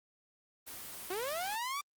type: noise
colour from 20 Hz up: white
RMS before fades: -45 dBFS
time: 0.66-1.57 s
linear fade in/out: 20 ms
type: linear sweep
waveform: sawtooth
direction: up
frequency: 347 to 1181 Hz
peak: -31 dBFS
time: 1.1-1.81 s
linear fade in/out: 5 ms
effects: Opus 24 kbps